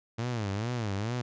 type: tone with vibrato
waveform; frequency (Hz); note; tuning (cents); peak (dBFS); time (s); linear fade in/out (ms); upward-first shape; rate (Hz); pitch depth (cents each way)
sawtooth; 110; A2; 0; -26; 0.18-1.22; 10; sine; 2.3; 210
effects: resampled to 16000 Hz